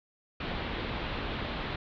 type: low-pass noise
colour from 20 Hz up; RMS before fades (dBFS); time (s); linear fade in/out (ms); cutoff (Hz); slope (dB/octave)
pink; -35; 0.4-1.76; 5; 4000; 48
effects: none